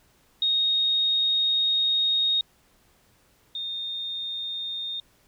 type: tone pair in turn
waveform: sine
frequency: 3729 / 3659 Hz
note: A#7 / A#7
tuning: 0 / -33 cents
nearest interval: unison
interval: 33 cents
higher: first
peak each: -20 / -29 dBFS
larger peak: first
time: 0.42-2.41 / 3.55-5 s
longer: first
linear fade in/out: 2 ms
effects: pink hiss -62 dBFS RMS until 5.27 s